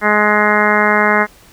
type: harmonic tone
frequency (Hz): 210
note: G#3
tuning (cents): +19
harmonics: 1 / 2 / 3 / 4 / 5 / 6 / 7 / 8 / 9 / 10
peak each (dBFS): -19 / -19 / -19 / -19 / -19 / -19 / -19 / -19 / -19 / -19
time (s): 0.01-1.27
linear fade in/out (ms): 50
effects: pink hiss -45 dBFS RMS until 1.52 s